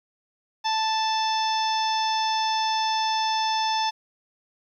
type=harmonic tone; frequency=880 Hz; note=A5; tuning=in tune; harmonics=1 / 2 / 3 / 4 / 5 / 6 / 7; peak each=-23 / -35 / -36 / -31 / -40 / -31 / -40 dBFS; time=0.64-3.91 s; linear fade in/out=20 ms; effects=10-bit